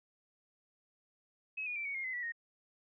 sine tone with pitch steps, 2563 / 2449 / 2339 / 2235 / 2135 / 2040 / 1949.1 / 1862.2 Hz, E7 / D#7 / D7 / C#7 / C7 / C7 / B6 / A#6, -49 / -28 / -8 / +14 / +34 / -44 / -23 / -2 cents, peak -36 dBFS, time 1.57-2.322 s, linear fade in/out 10 ms, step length 94 ms, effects none

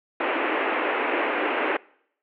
pink band-pass noise, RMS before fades -25 dBFS, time 0.2-1.77 s, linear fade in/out 5 ms, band 290 to 2700 Hz, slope 48 dB/octave, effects noise-tail reverb RT60 0.7 s tail -24 dB re dry

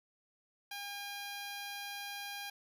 10% pulse tone, 808 Hz, G#5, 48 cents flat, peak -33 dBFS, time 0.71-2.5 s, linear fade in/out 5 ms, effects none

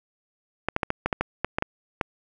clicks, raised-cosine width 0.5 ms, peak -8 dBFS, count 11, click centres 0.686 / 0.764 / 0.832 / 0.904 / 1.06 / 1.128 / 1.21 / 1.446 / 1.585 / 1.624 / 2.012 s, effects none

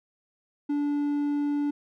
triangle tone, 290 Hz, D4, 22 cents flat, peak -22 dBFS, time 0.69-1.71 s, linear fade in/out 10 ms, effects none

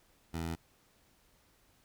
15% pulse tone, 82.41 Hz, E2, in tune, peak -29 dBFS, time 0.33-0.56 s, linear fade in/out 20 ms, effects pink hiss -68 dBFS RMS until 1.84 s

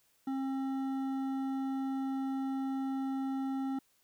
triangle tone with hard clipping, 268.1 Hz, C4, 42 cents sharp, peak -34 dBFS, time 0.27-3.79 s, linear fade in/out 5 ms, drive 13 dB, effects white hiss -71 dBFS RMS until 4.03 s

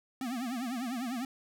square tone with vibrato, 246.9 Hz, B3, in tune, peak -34 dBFS, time 0.21-1.25 s, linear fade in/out 2 ms, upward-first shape triangle, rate 10 Hz, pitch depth 180 cents each way, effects none

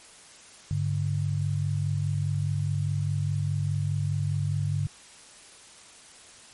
sine tone pair together, 100.4 / 145.27 Hz, G2 / D3, +42 / -19 cents, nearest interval tritone, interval 639 cents, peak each -27 dBFS, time 0.71-4.87 s, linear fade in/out 0 ms, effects white hiss -50 dBFS RMS until 6.53 s + MP3 48 kbps

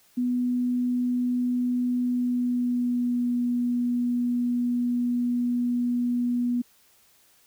sine tone with pitch glide, 246.9 to 243.1 Hz, B3 to B3, 0 to -27 cents, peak -22 dBFS, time 0.17-6.62 s, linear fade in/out 10 ms, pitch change -27 cents, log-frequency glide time 2.05-3.32 s, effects white hiss -60 dBFS RMS until 7.46 s

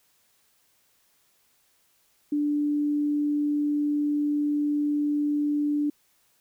sine tone, 293.7 Hz, D4, in tune, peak -22 dBFS, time 2.32-5.9 s, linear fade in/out 5 ms, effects white hiss -66 dBFS RMS until 6.4 s

